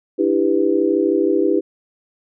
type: chord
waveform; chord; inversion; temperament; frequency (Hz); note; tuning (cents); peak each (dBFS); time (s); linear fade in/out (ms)
sine; E minor seventh; third; just; 296.7 / 329.6 / 395.6 / 494.4; D4 / E4 / G4 / B4; +18 / 0 / +16 / +2; -21 / -18 / -18 / -22; 0.18-1.61; 20
effects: none